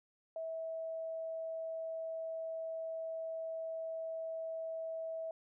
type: tone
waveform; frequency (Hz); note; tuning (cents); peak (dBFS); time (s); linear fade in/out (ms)
sine; 650; E5; -24; -38; 0.36-5.31; 2
effects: none